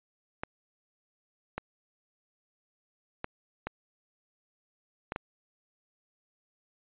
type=clicks; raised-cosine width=0.5 ms; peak=-18 dBFS; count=6; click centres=0.435 / 1.58 / 3.244 / 3.67 / 5.121 / 5.161 s; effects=resampled to 8000 Hz